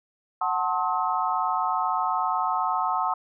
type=chord; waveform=sine; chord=F# diminished seventh; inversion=none; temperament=just; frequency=740 / 888 / 1065.6 / 1278.7 Hz; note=F#5 / A5 / C6 / Eb6; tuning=0 / +16 / +31 / +47 cents; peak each=-28 dBFS; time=0.41-3.14 s; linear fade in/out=5 ms; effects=none